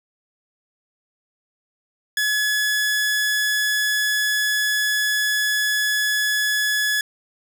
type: tone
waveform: sawtooth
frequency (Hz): 1700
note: G#6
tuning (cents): +40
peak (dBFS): -15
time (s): 2.17-7.01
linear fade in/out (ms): 2
effects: 7-bit